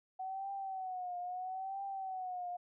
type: tone with vibrato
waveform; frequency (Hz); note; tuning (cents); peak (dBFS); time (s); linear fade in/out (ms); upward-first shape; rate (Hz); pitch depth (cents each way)
sine; 749; F#5; +21; -38; 0.19-2.57; 10; triangle; 0.76; 98
effects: none